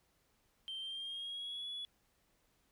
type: tone with pitch glide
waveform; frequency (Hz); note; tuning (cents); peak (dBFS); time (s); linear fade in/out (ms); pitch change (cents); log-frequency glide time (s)
sine; 3136 to 3400; G7 to G#7; 0 to +40; -39; 0.68-1.85; 0; +140; 0.8-1.68
effects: tanh soft clip ceiling -38 dBFS + pink hiss -75 dBFS RMS until 2.71 s